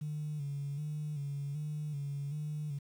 sine tone with vibrato, 146.1 Hz, D3, 9 cents flat, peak -34 dBFS, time 0.01-2.79 s, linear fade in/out 10 ms, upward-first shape square, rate 1.3 Hz, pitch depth 53 cents each way, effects tanh soft clip ceiling -31 dBFS + 10-bit

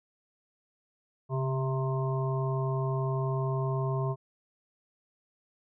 harmonic tone with a mistuned harmonic, 131.9 Hz, C3, 14 cents sharp, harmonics 1 / 3 / 5 / 7 / 8, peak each -28 / -35 / -38 / -42 / -39 dBFS, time 1.29-4.16 s, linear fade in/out 50 ms, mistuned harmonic 1, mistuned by +32 cents, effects none

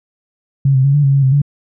sine tone with pitch steps, 137.5 / 131.4 / 139.2 / 146.1 / 137.5 / 138.7 / 131.9 / 143.1 Hz, C#3 / C3 / C#3 / D3 / C#3 / C#3 / C3 / D3, -14 / +8 / +8 / -9 / -14 / +1 / +14 / -45 cents, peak -8 dBFS, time 0.65-1.418 s, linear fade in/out 5 ms, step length 96 ms, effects none

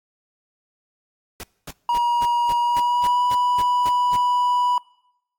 pink noise bursts, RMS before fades -34 dBFS, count 11, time 1.4-4.163 s, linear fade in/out 0 ms, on 33 ms, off 240 ms
triangle tone with pitch glide, 955 to 983 Hz, A#5 to B5, +42 to -8 cents, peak -15 dBFS, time 1.89-4.78 s, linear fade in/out 2 ms, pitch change +50 cents, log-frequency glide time 2.59-3.24 s
effects noise-tail reverb RT60 0.9 s tail -24 dB re dry + AAC 64 kbps

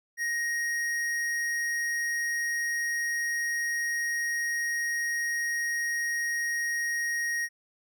sine tone with tanh clipping, 1875 Hz, A#6, 10 cents sharp, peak -29 dBFS, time 0.17-7.49 s, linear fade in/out 50 ms, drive 16 dB, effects none

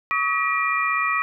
sine tone cluster, 1132 / 1268 / 1928 / 2401 Hz, C#6 / D#6 / B6 / D7, +36 / +32 / -42 / +38 cents, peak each -25 dBFS, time 0.11-1.22 s, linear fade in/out 0 ms, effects none

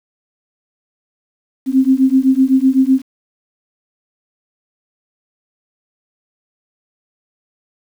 sine beating tone pair, 260 / 267.9 Hz, C4 / C4, -11 / +41 cents, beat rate 7.9 Hz, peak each -12 dBFS, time 1.66-3.02 s, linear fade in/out 50 ms, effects 7-bit

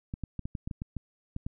clicks, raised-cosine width 5 ms, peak -22 dBFS, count 11, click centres 0.139 / 0.237 / 0.393 / 0.455 / 0.552 / 0.675 / 0.712 / 0.819 / 0.967 / 1.364 / 1.465 s, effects none

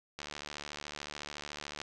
click train, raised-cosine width 0.2 ms, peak -23 dBFS, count 121, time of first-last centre 0.19-1.816 s, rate 73.8 Hz, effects resampled to 22050 Hz

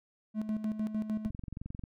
triangle tone with tremolo, 215.4 Hz, A3, 37 cents flat, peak -27 dBFS, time 0.34-1.31 s, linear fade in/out 50 ms, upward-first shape square, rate 6.6 Hz, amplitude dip 65%
click train, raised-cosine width 5 ms, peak -28 dBFS, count 14, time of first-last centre 1.26-1.838 s, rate 22.5 Hz
effects none

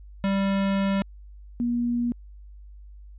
square / sine tone pair in turn, 196 / 239.4 Hz, G3 / A#3, 0 / +46 cents, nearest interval minor third, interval 346 cents, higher second, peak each -22 dBFS, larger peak neither, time 0.24-1.02 / 1.6-2.12 s, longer first, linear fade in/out 0 ms, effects added 50 Hz sine -42 dBFS peak until 3.18 s + resampled to 8000 Hz

